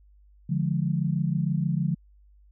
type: tone cluster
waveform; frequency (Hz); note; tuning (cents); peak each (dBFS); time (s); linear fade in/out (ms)
sine; 146.1 / 172.5 / 208.3; D3 / F3 / G#3; -9 / -21 / +5; -26 / -26 / -32; 0.49-1.95; 10
effects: added 50 Hz sine -53 dBFS peak until 2.51 s